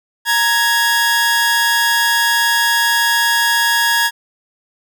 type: tone pair together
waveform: sawtooth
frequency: 931 / 1667.5 Hz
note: A#5 / G#6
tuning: -2 / +7 cents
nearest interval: minor seventh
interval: 1009 cents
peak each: -14 / -10 dBFS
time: 0.25-4.11 s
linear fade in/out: 50 ms
effects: none